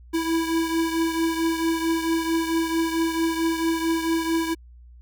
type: beating tone pair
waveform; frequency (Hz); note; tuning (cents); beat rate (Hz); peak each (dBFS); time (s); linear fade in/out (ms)
square; 327.7 / 332.2; E4 / E4; -10 / +13; 4.5; -23 / -29; 0.13-4.55; 20
effects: added 60 Hz sine -44 dBFS peak until 5.01 s